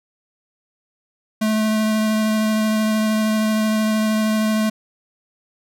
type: tone with vibrato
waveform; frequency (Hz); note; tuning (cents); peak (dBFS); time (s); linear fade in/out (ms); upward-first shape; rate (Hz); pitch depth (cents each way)
square; 216.7; A3; -26; -17; 1.41-4.7; 10; triangle; 13; 12
effects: none